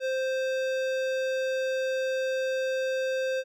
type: tone with hard clipping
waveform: sine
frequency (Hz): 523.3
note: C5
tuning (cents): 0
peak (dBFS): -28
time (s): 0-3.44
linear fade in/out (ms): 50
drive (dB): 16
effects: none